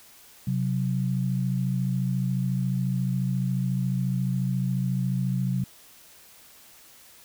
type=tone pair together; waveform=sine; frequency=130.81 / 184.99 Hz; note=C3 / F#3; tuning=0 / 0 cents; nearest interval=tritone; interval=600 cents; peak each=-25 / -27 dBFS; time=0.47-5.64 s; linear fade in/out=5 ms; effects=white hiss -52 dBFS RMS until 7.24 s